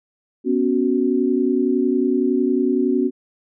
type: chord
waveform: sine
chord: B suspended second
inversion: none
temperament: just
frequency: 246.9 / 277.8 / 370.4 Hz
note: B3 / C#4 / F#4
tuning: 0 / +4 / +2 cents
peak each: -20 dBFS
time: 0.44-3.11 s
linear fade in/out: 50 ms
effects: none